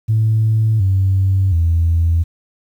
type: tone with pitch steps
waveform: sine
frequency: 110 / 95.76 / 83.36 Hz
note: A2 / G2 / E2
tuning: 0 / -40 / +20 cents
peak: -10 dBFS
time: 0.08-2.24 s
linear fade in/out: 20 ms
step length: 720 ms
effects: tanh soft clip ceiling -7 dBFS + 8-bit